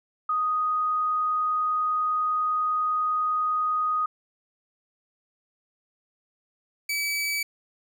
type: tone pair in turn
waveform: sine / sawtooth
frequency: 1245 / 2293 Hz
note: D#6 / D7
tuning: +1 / -42 cents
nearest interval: major seventh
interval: 1057 cents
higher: second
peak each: -22 dBFS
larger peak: neither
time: 0.29-4.06 / 6.89-7.43 s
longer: first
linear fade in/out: 5 ms
effects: none